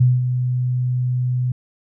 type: tone with ADSR envelope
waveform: sine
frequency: 125.4 Hz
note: B2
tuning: 27 cents sharp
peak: -9 dBFS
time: 0-1.52 s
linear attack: 11 ms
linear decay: 200 ms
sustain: -8 dB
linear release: 4 ms
effects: none